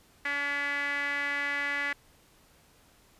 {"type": "tone with band-pass filter", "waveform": "sawtooth", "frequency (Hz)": 285.2, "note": "C#4", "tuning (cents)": 49, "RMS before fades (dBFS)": -31, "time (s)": [0.25, 1.93], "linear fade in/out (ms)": 5, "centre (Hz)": 1900, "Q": 6.1, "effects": ["pink hiss -61 dBFS RMS until 3.19 s", "resampled to 32000 Hz"]}